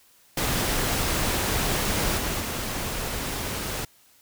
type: noise with level steps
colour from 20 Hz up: pink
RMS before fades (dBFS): -25 / -28 / -30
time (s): 0.37-3.85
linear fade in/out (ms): 5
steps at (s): 2.18 / 2.4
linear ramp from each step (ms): 2
effects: white hiss -58 dBFS RMS until 4.21 s